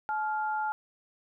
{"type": "tone pair together", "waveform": "sine", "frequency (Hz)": [858.2, 1396.9], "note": ["A5", "F6"], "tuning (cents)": [-43, 0], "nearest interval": "minor sixth", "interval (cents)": 843, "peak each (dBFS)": [-29, -34], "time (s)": [0.09, 0.72], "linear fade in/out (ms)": 0, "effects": []}